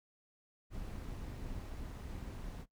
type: noise with amplitude modulation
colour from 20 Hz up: brown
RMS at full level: -42 dBFS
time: 0.7-2.66 s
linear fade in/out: 50 ms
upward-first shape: sine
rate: 228 Hz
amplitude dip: 45%
effects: noise-tail reverb RT60 0.1 s tail -17 dB re dry